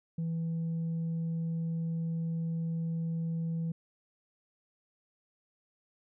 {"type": "tone with tanh clipping", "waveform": "sine", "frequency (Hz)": 164.81, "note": "E3", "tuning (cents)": 0, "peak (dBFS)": -31, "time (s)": [0.18, 3.72], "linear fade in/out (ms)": 5, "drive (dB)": 1, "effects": []}